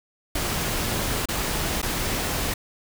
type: noise with dropouts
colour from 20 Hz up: pink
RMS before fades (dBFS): -26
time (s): 0.35-2.54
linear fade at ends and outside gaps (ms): 5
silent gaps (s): 1.257-1.286 / 1.818-1.827
effects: none